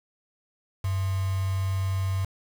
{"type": "tone with quantisation", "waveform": "sine", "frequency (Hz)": 95.5, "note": "G2", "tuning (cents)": -45, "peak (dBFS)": -24, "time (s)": [0.84, 2.25], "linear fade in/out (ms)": 5, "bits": 6, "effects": []}